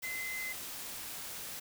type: tone in noise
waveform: sine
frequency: 2053 Hz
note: C7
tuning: 33 cents flat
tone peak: -37 dBFS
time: 0.03-0.53 s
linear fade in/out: 10 ms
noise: white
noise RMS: -43 dBFS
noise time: 0.02-1.6 s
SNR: +3 dB
effects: none